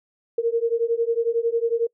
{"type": "beating tone pair", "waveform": "sine", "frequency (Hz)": [458.1, 469.1], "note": ["A#4", "A#4"], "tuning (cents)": [-30, 11], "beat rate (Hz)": 11, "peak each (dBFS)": -22, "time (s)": [0.38, 1.87], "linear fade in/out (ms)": 5, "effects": ["noise-tail reverb RT60 0.1 s tail -25 dB re dry"]}